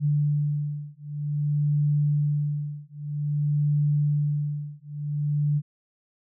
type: beating tone pair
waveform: sine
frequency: 146.8 / 147.32 Hz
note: D3 / D3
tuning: 0 / +6 cents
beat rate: 0.52 Hz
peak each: -25 dBFS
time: 0-5.62 s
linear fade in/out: 50 ms
effects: none